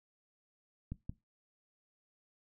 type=clicks; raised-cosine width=5 ms; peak=-27 dBFS; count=2; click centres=0.92 / 1.095 s; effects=noise-tail reverb RT60 0.2 s tail -18 dB re dry